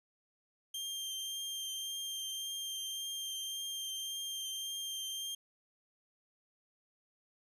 sawtooth tone with vibrato, 3175 Hz, G7, 21 cents sharp, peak -35 dBFS, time 0.74-5.35 s, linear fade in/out 5 ms, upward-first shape triangle, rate 1.8 Hz, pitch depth 14 cents each way, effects resampled to 32000 Hz

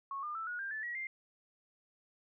sine tone with pitch steps, 1100 / 1206.5 / 1323.3 / 1451.5 / 1592 / 1746.1 / 1915.2 / 2101 Hz, C#6 / D6 / E6 / F#6 / G6 / A6 / A#6 / C7, -14 / +46 / +6 / -34 / +26 / -14 / +46 / +7 cents, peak -37 dBFS, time 0.11-1.07 s, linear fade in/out 2 ms, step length 120 ms, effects none

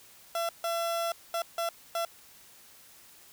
30% pulse tone bursts at uneven times, 675 Hz, E5, 41 cents sharp, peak -26 dBFS, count 5, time 0.35-0.49 / 0.64-1.12 / 1.34-1.42 / 1.58-1.69 / 1.95-2.05 s, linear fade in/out 2 ms, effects white hiss -55 dBFS RMS until 3.32 s

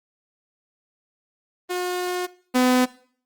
sawtooth tone pair in turn, 360 / 252.3 Hz, F#4 / B3, -47 / +37 cents, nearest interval tritone, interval 616 cents, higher first, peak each -20 / -12 dBFS, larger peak second, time 1.69-2.27 / 2.54-2.86 s, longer first, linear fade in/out 20 ms, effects noise-tail reverb RT60 0.5 s tail -19 dB re dry + Opus 24 kbps

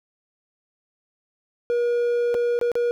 triangle tone with dropouts, 478.5 Hz, A#4, 45 cents sharp, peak -17 dBFS, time 1.7-2.91 s, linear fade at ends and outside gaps 0 ms, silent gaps 2.343-2.349 / 2.59-2.613 / 2.717-2.754 s, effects none

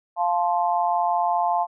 sine chord, F major, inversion none, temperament just, 698.5 / 873.1 / 1047.7 Hz, F5 / A5 / C6, 0 / -14 / +2 cents, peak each -22 / -23 / -27 dBFS, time 0.16-1.67 s, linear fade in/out 50 ms, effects none

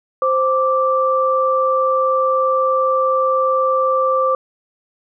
sine tone pair together, 523.1 / 1172 Hz, C5 / D6, -1 / -4 cents, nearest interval octave + major second, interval 1397 cents, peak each -16 dBFS, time 0.22-4.35 s, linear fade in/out 2 ms, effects none

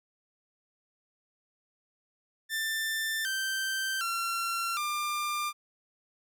sawtooth tone with pitch steps, 1780 / 1558.6 / 1364.7 / 1194.9 Hz, A6 / G6 / F6 / D6, +20 / -10 / -40 / +30 cents, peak -26 dBFS, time 2.49-5.53 s, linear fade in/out 50 ms, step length 760 ms, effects none

